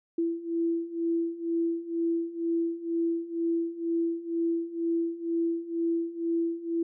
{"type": "beating tone pair", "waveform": "sine", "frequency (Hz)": [333.2, 335.3], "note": ["E4", "E4"], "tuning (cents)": [19, 30], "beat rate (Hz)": 2.1, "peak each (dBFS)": [-31, -28], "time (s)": [0.18, 6.83], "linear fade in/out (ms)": 5, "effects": []}